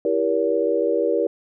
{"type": "chord", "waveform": "sine", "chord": "E diminished seventh", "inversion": "none", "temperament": "just", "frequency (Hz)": [329.6, 395.6, 474.7, 569.6], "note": ["E4", "G4", "Bb4", "Db5"], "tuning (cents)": [0, 16, 31, 47], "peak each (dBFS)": [-25, -24, -21, -24], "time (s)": [0.05, 1.27], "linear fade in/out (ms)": 2, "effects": []}